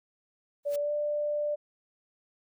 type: noise with exponential growth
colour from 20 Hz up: white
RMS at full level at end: -40 dBFS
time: 0.63-0.76 s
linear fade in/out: 5 ms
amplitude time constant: 27 ms
type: tone with pitch glide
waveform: sine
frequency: 577 to 591.9 Hz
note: D5 to D5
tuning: -31 to +13 cents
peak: -27 dBFS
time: 0.65-1.56 s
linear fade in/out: 20 ms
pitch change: +44 cents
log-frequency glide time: 0.75-0.92 s
effects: none